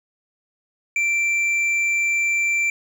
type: tone with hard clipping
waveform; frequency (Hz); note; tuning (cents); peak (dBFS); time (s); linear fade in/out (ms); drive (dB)
triangle; 2349; D7; 0; -19; 0.96-2.7; 2; 8
effects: none